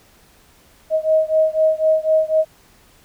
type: beating tone pair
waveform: sine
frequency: 629 / 633 Hz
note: D#5 / D#5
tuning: +19 / +30 cents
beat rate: 4 Hz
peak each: -16 / -17 dBFS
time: 0.9-2.45 s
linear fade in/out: 50 ms
effects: pink hiss -52 dBFS RMS until 3.04 s